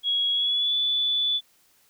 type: tone with pitch glide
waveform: sine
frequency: 3322 to 3469 Hz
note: G#7 to A7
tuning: 0 to -25 cents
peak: -21 dBFS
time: 0.03-1.41 s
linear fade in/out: 50 ms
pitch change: +75 cents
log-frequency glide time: 0.32-0.75 s
effects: white hiss -62 dBFS RMS until 1.89 s